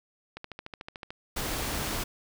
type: click train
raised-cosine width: 0.3 ms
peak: -23 dBFS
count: 11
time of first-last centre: 0.37-1.105 s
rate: 13.6 Hz
type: noise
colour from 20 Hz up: pink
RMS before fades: -32 dBFS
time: 1.36-2.04 s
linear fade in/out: 10 ms
effects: none